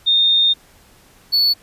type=tone pair in turn; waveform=sine / triangle; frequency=3658 / 4438 Hz; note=A#7 / C#8; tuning=-33 / +1 cents; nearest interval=minor third; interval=334 cents; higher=second; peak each=-11 dBFS; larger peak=neither; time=0.06-0.54 / 1.32-1.54 s; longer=first; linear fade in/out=20 ms; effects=pink hiss -50 dBFS RMS until 1.62 s + resampled to 32000 Hz